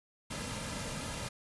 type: noise with comb filter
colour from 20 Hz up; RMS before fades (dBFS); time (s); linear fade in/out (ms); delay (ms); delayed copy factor
pink; -39; 0.3-1.29; 10; 2.7; -0.6
effects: resampled to 24000 Hz